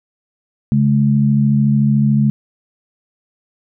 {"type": "tone pair together", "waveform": "sine", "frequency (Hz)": [138.71, 212.4], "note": ["C#3", "G#3"], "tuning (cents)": [1, 39], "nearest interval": "perfect fifth", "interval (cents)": 738, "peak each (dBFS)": -13, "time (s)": [0.72, 2.3], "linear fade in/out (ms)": 0, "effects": []}